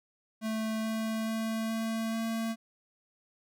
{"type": "tone with pitch steps", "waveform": "square", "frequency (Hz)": [220, 221.4, 222.8, 224.2, 225.7], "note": ["A3", "A3", "A3", "A3", "A3"], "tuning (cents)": [0, 11, 22, 33, 44], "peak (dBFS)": -31, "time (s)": [0.41, 2.56], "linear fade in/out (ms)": 50, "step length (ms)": 430, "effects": []}